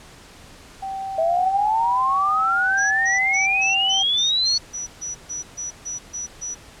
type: tone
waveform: sine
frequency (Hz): 775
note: G5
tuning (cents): -20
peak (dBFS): -26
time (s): 0.82-4.03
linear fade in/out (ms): 10
type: exponential sweep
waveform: sine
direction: up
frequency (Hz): 640 to 4430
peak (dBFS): -17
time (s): 1.18-4.58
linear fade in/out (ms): 5
type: tone bursts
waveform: sine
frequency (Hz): 5890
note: F#8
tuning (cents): -9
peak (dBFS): -26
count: 14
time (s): 2.77-6.55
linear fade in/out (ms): 20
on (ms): 140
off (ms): 140
effects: pink hiss -45 dBFS RMS until 6.8 s + low-pass 9000 Hz 12 dB/octave